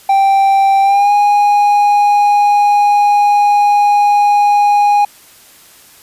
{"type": "tone with pitch glide", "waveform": "triangle", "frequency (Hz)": [784, 822.5], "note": ["G5", "G#5"], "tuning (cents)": [0, -17], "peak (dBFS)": -5, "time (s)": [0.09, 5.05], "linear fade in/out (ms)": 5, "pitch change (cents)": 83, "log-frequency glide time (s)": [0.82, 1.12], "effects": ["white hiss -42 dBFS RMS until 6.02 s", "resampled to 32000 Hz"]}